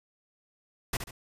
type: noise with echo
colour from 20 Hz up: pink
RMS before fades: -29 dBFS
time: 0.93-0.97 s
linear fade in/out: 5 ms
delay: 70 ms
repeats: 2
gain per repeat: -8 dB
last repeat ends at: 1.11 s
effects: resampled to 32000 Hz